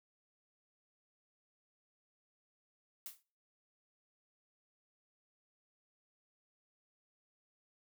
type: noise with exponential decay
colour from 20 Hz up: blue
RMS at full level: -42 dBFS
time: 3.06-3.23 s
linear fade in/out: 1 ms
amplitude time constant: 35 ms
effects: noise-tail reverb RT60 0.4 s tail -22 dB re dry